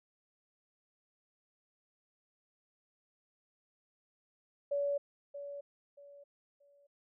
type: tone with echo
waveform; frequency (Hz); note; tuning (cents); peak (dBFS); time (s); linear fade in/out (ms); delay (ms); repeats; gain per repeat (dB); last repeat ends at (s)
sine; 569; C#5; +45; -30; 4.71-4.98; 10; 630; 3; -11; 6.87
effects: none